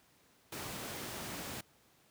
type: noise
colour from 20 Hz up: pink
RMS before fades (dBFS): -42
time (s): 0.52-1.61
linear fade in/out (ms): 5
effects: pink hiss -67 dBFS RMS until 2.1 s + high-pass 100 Hz 12 dB/octave